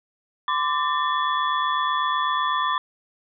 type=tone cluster; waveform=sine; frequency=1022 / 1170 / 1789 / 3421 Hz; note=C6 / D6 / A6 / A7; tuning=-41 / -7 / +28 / -49 cents; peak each=-24 / -24 / -29 / -31 dBFS; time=0.48-2.78 s; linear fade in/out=2 ms; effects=none